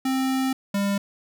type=tone pair in turn; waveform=square; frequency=263.4 / 199.94 Hz; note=C4 / G3; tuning=+12 / +34 cents; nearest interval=perfect fourth; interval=478 cents; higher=first; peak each=-22 dBFS; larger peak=neither; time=0.05-0.53 / 0.74-0.98 s; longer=first; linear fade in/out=5 ms; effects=none